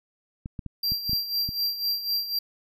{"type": "clicks", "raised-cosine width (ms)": 5, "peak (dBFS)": -21, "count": 7, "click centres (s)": [0.459, 0.592, 0.663, 0.92, 1.095, 1.132, 1.49]}
{"type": "tone with tremolo", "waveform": "square", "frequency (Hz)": 4733, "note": "D8", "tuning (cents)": 13, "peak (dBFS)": -23, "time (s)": [0.83, 2.39], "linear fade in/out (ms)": 5, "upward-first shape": "sine", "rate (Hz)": 4, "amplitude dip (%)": 70}
{"effects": []}